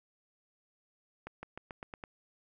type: accelerating click train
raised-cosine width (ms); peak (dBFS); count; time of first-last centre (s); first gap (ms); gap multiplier
0.5; -27; 7; 1.27-2.038; 160; 0.91
effects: none